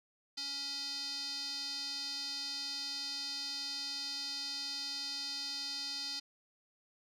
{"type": "tone with band-pass filter", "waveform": "square", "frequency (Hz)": 280.5, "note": "C#4", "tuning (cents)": 21, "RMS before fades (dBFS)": -40, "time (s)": [0.37, 6.2], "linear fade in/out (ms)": 10, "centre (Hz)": 4600, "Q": 7.6, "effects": []}